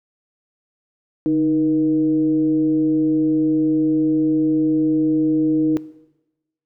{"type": "tone with frequency modulation", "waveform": "sine", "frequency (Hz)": 311.7, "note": "D#4", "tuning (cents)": 3, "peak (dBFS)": -15, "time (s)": [1.26, 5.77], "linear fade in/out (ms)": 0, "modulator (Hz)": 166, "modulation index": 0.41, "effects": ["noise-tail reverb RT60 1.0 s tail -18 dB re dry"]}